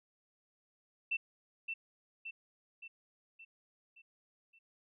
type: tone with echo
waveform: sine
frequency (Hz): 2681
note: E7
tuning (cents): +29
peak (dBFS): -31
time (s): 1.11-1.17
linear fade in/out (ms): 10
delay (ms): 570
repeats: 6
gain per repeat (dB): -5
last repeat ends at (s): 4.59
effects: none

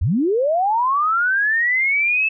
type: linear sweep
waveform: sine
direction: up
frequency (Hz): 61.74 to 2637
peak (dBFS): -15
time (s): 0.01-2.29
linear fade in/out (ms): 10
effects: none

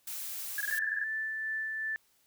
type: noise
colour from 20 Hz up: blue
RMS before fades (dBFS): -39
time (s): 0.07-0.79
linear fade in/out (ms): 5
type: tone bursts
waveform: sine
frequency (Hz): 1661.2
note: G#6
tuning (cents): 0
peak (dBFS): -30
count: 10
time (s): 0.58-1.038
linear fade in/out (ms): 2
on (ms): 26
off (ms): 22
type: tone with tremolo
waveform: sine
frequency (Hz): 1760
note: A6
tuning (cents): 0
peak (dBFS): -31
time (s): 0.71-1.96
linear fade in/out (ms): 0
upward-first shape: sine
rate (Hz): 2.7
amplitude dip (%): 25
effects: white hiss -69 dBFS RMS until 2.26 s

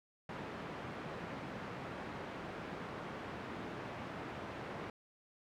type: band-pass noise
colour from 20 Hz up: pink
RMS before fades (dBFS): -45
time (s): 0.29-4.9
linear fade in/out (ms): 2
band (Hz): 130 to 1900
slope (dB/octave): 12
effects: none

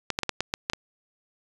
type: clicks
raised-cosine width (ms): 0.2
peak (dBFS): -8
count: 8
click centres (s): 0.103 / 0.189 / 0.233 / 0.293 / 0.406 / 0.539 / 0.699 / 0.734
effects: resampled to 24000 Hz + 8-bit

